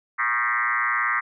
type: tone with frequency modulation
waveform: sine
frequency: 1568 Hz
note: G6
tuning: in tune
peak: -20 dBFS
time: 0.18-1.21 s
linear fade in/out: 20 ms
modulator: 118 Hz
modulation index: 4.2
effects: none